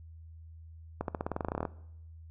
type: accelerating click train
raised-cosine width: 1 ms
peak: -18 dBFS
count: 16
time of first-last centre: 1.01-1.652 s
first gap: 72 ms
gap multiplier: 0.92
effects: noise-tail reverb RT60 0.8 s tail -20 dB re dry + added 81 Hz sine -47 dBFS peak until 2.3 s